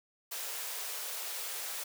white high-pass noise, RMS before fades -39 dBFS, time 0.31-1.84 s, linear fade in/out 10 ms, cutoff 400 Hz, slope 96 dB/octave, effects none

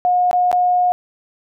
sine tone with dropouts, 720 Hz, F#5, 47 cents flat, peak -12 dBFS, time 0.05-0.92 s, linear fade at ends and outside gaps 0 ms, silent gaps 0.312-0.33 / 0.515-0.528 s, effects none

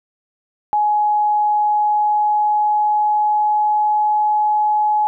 sine tone with pitch glide, 840 to 845.8 Hz, G#5 to G#5, +19 to +31 cents, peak -13 dBFS, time 0.73-5.07 s, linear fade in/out 0 ms, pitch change +12 cents, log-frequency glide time 1.6-4.15 s, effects none

